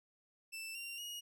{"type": "tone with pitch steps", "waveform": "sawtooth", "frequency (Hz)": [2656, 2766, 2880], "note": ["E7", "F7", "F#7"], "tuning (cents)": [12, -17, -47], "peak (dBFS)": -40, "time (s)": [0.52, 1.21], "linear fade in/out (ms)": 20, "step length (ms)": 230, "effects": []}